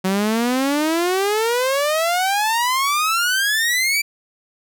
sawtooth exponential sweep, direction up, 185 to 2348 Hz, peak -13 dBFS, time 0.04-4.02 s, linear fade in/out 10 ms, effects none

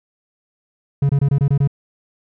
triangle tone bursts, 140 Hz, C#3, 18 cents sharp, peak -10 dBFS, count 7, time 1.02-1.675 s, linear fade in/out 5 ms, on 73 ms, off 24 ms, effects none

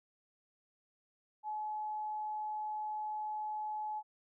sine tone, 853 Hz, G#5, 46 cents sharp, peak -36 dBFS, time 1.43-4.03 s, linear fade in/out 50 ms, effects none

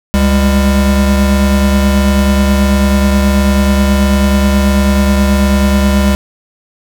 square tone pair together, 69.7 / 199.84 Hz, C#2 / G3, +10 / +34 cents, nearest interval octave + tritone, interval 1824 cents, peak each -11 dBFS, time 0.14-6.15 s, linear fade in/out 0 ms, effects none

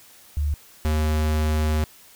sine / square tone pair in turn, 73.42 / 77.08 Hz, D2 / D#2, 0 / -16 cents, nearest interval minor second, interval 84 cents, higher second, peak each -20 dBFS, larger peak neither, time 0.37-0.54 / 0.85-1.84 s, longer second, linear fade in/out 0 ms, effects white hiss -50 dBFS RMS until 2.15 s

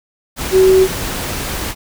sine tone in noise, 377.2 Hz, F#4, 33 cents sharp, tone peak -6 dBFS, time 0.51-0.88 s, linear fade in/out 50 ms, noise pink, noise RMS -22 dBFS, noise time 0.36-1.75 s, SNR +13 dB, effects none

